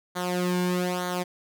sawtooth tone with flanger, 179.7 Hz, F3, 50 cents sharp, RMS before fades -27 dBFS, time 0.15-1.24 s, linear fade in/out 20 ms, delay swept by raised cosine 0.38 to 1.58 ms, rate 1.1 Hz, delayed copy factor -0.75, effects none

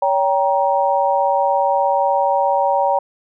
sine chord, G diminished, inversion second, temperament just, 564.5 / 784 / 940.8 Hz, Db5 / G5 / Bb5, +31 / 0 / +16 cents, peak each -18 dBFS, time 0.02-2.99 s, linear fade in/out 5 ms, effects none

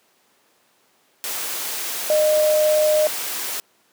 sine tone in noise, 612 Hz, D#5, 29 cents flat, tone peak -14 dBFS, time 2.1-3.07 s, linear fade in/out 0 ms, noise white, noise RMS -27 dBFS, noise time 1.24-3.6 s, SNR +10 dB, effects pink hiss -60 dBFS RMS until 3.92 s + high-pass 300 Hz 12 dB/octave

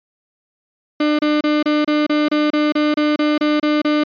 35% pulse tone bursts, 300 Hz, D4, 37 cents sharp, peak -12 dBFS, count 14, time 1-4.037 s, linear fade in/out 5 ms, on 190 ms, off 29 ms, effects resampled to 11025 Hz

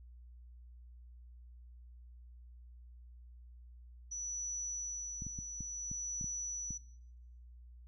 sine tone with tremolo, 5920 Hz, F#8, in tune, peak -37 dBFS, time 4.11-6.78 s, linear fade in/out 10 ms, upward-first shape sine, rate 0.58 Hz, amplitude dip 45%
clicks, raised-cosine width 5 ms, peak -32 dBFS, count 8, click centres 5.221 / 5.267 / 5.389 / 5.607 / 5.915 / 6.212 / 6.243 / 6.707 s
effects noise-tail reverb RT60 1.0 s tail -24 dB re dry + added 60 Hz sine -52 dBFS peak until 7.87 s

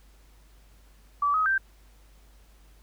sine tone with pitch steps, 1153 / 1266 / 1567 Hz, D6 / D#6 / G6, -32 / +30 / -1 cents, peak -21 dBFS, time 1.22-1.58 s, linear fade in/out 5 ms, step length 120 ms, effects added 50 Hz sine -53 dBFS peak until 2.82 s + pink hiss -62 dBFS RMS until 2.82 s

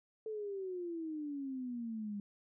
sine exponential sweep, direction down, 442.6 to 200.8 Hz, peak -38 dBFS, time 0.26-2.2 s, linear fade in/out 2 ms, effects none

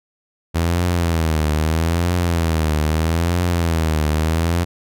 sawtooth tone with vibrato, 82 Hz, E2, 9 cents flat, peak -12 dBFS, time 0.54-4.65 s, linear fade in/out 20 ms, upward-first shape triangle, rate 0.78 Hz, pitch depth 140 cents each way, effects none

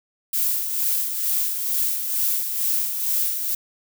violet noise with tremolo, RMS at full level -21 dBFS, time 0.33-3.55 s, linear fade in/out 5 ms, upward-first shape sine, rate 2.2 Hz, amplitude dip 50%, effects none

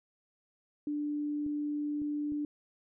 sine tone, 294.9 Hz, D4, 7 cents sharp, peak -31 dBFS, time 0.87-2.45 s, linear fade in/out 2 ms
clicks, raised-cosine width 3 ms, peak -36 dBFS, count 3, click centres 1.464 / 2.018 / 2.321 s
effects none

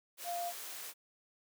sine tone in noise, 696 Hz, F5, 6 cents flat, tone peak -35 dBFS, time 0.24-0.53 s, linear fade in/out 50 ms, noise white, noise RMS -45 dBFS, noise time 0.17-0.94 s, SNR +7 dB, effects high-pass 400 Hz 12 dB/octave

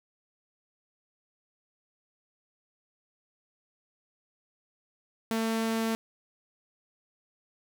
sawtooth tone, 224.7 Hz, A3, 37 cents sharp, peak -23 dBFS, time 5.31-5.95 s, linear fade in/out 0 ms, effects none

